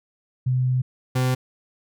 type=tone pair in turn; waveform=sine / 40% pulse; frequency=127.5 / 128 Hz; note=C3 / C3; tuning=-44 / -38 cents; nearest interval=unison; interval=6 cents; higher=second; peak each=-18 dBFS; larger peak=neither; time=0.46-0.82 / 1.15-1.35 s; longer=first; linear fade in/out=10 ms; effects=none